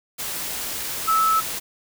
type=tone in noise; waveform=sine; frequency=1305 Hz; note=E6; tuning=18 cents flat; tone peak=-16 dBFS; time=1.07-1.41 s; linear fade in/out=20 ms; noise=white; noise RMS=-29 dBFS; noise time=0.18-1.6 s; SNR=+10 dB; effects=none